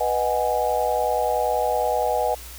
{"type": "chord", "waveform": "sine", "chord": "G# minor seventh", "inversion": "first", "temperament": "equal", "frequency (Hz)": [493.9, 622.3, 740, 830.6], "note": ["B4", "D#5", "F#5", "G#5"], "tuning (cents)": [0, 0, 0, 0], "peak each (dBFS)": -25, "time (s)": [0, 2.35], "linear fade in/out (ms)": 10, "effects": ["added 60 Hz sine -40 dBFS peak until 2.58 s", "white hiss -41 dBFS RMS until 2.58 s"]}